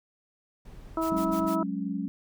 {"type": "noise", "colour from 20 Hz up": "brown", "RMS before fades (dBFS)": -46, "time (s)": [0.65, 1.49], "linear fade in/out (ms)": 5}
{"type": "harmonic tone", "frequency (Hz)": 324.7, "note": "E4", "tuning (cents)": -26, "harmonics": [1, 2, 3, 4], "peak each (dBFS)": [-28, -32, -34, -32], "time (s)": [0.97, 1.63], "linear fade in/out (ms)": 2}
{"type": "noise bursts", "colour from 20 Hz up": "white", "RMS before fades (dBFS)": -43, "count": 4, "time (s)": [1.01, 1.559], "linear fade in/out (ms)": 20, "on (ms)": 96, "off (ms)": 55}
{"type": "chord", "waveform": "sine", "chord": "F# suspended second", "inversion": "none", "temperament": "equal", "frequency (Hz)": [185, 207.7, 277.2], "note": ["F#3", "G#3", "C#4"], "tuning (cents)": [0, 0, 0], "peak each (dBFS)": -33, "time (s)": [1.12, 2.08], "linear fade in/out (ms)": 0}
{"effects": []}